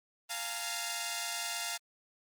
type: tone cluster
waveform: 5% pulse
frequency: 696 / 841 / 922 Hz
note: F5 / G#5 / A#5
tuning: -6 / +22 / -19 cents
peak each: -26 / -30 / -28 dBFS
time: 0.29-1.78 s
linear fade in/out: 20 ms
effects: Opus 32 kbps